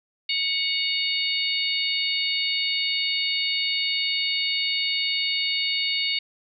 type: harmonic tone with a mistuned harmonic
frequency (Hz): 740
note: F#5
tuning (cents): 0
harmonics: 3 / 4 / 5 / 6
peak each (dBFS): -28 / -28 / -28 / -28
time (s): 0.29-6.19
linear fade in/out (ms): 5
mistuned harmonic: 4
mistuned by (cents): -48
effects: none